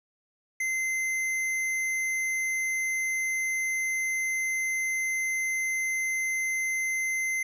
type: tone with hard clipping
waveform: sine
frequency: 2070 Hz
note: C7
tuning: 19 cents flat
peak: -28 dBFS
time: 0.6-7.43 s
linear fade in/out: 5 ms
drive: 11 dB
effects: none